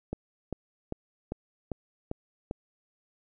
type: click train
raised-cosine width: 2 ms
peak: -19 dBFS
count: 7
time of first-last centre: 0.13-2.511 s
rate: 2.52 Hz
effects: none